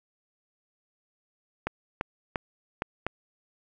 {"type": "clicks", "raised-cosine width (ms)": 0.5, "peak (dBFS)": -13, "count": 5, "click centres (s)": [1.67, 2.011, 2.358, 2.821, 3.066], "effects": []}